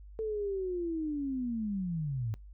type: linear sweep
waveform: sine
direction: down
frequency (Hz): 445.7 to 103.83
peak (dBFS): -31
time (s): 0.19-2.34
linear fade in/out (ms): 0
effects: noise-tail reverb RT60 0.2 s tail -26 dB re dry + added 50 Hz sine -47 dBFS peak until 2.53 s